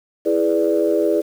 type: chord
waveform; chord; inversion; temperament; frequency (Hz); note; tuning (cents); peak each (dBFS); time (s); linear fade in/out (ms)
sine; E dominant seventh; none; equal; 329.6 / 415.3 / 493.9 / 587.3; E4 / G#4 / B4 / D5; 0 / 0 / 0 / 0; -19 / -19 / -22 / -20; 0.25-1.22; 20
effects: tanh soft clip ceiling -5 dBFS + 7-bit